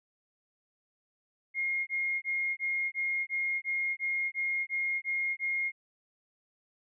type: tone bursts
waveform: sine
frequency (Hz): 2140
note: C7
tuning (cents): +38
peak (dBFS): -28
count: 12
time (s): 1.54-5.72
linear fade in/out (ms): 50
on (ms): 330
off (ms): 20
effects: none